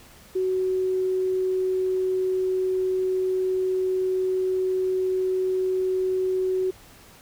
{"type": "tone", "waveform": "sine", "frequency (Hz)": 373.2, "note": "F#4", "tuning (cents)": 15, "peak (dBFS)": -21, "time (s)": [0.35, 6.71], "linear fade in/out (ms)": 10, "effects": ["pink hiss -50 dBFS RMS until 7.21 s"]}